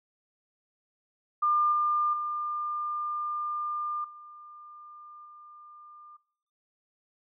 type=tone with level steps; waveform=sine; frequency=1200 Hz; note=D6; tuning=37 cents sharp; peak=-22 / -24 / -30 / -46 / -48 dBFS; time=1.42-6.17 s; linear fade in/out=10 ms; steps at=1.72 / 2.13 / 4.04 / 5.25 s; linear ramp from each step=5 ms; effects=noise-tail reverb RT60 0.7 s tail -22 dB re dry